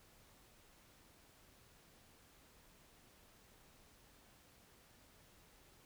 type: silence
effects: pink hiss -66 dBFS RMS until 5.85 s